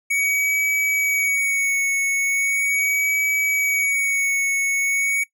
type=tone with vibrato; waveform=square; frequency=2245 Hz; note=C#7; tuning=21 cents sharp; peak=-19 dBFS; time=0.1-5.24 s; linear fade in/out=10 ms; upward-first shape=sine; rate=0.39 Hz; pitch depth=27 cents each way; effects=noise-tail reverb RT60 0.1 s tail -18 dB re dry